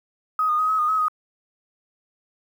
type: tone with pitch steps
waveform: sine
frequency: 1260 / 1225 / 1258 / 1280 / 1227 / 1280 / 1248 Hz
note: D#6 / D#6 / D#6 / D#6 / D#6 / D#6 / D#6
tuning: +21 / -27 / +19 / +49 / -25 / +49 / +5 cents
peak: -18 dBFS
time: 0.39-1.083 s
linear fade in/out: 2 ms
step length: 99 ms
effects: 8-bit